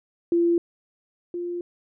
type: tone pair in turn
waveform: sine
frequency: 341.8 / 349.4 Hz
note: F4 / F4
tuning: -37 / +1 cents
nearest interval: unison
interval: 38 cents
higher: second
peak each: -17 / -27 dBFS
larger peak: first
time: 0.32-0.58 / 1.34-1.61 s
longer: second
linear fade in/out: 2 ms
effects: none